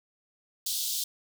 pink high-pass noise, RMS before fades -31 dBFS, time 0.66-1.04 s, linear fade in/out 5 ms, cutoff 3400 Hz, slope 48 dB/octave, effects none

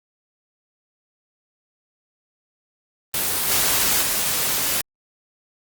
white noise with level steps, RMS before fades -22 / -19 / -22 dBFS, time 3.14-4.81 s, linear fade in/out 2 ms, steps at 3.48 / 4.02 s, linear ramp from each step 2 ms, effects Opus 24 kbps

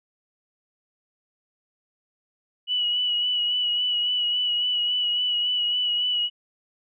sine tone with vibrato, 2939 Hz, F#7, 12 cents flat, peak -21 dBFS, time 2.67-6.3 s, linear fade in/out 50 ms, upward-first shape sine, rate 3.6 Hz, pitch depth 26 cents each way, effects none

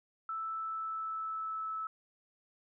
sine tone with pitch glide, 1318.5 to 1305.6 Hz, E6 to E6, 0 to -17 cents, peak -35 dBFS, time 0.29-1.87 s, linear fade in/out 2 ms, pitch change -17 cents, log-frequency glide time 0.49-1.71 s, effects none

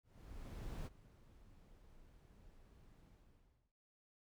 brown noise with ADSR envelope, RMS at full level -44 dBFS, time 0.03-3.73 s, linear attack 830 ms, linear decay 30 ms, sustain -19 dB, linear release 690 ms, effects none

